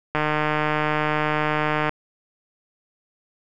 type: click train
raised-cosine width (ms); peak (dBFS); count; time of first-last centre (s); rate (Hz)
0.5; -7; 266; 0.15-1.893; 152
effects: none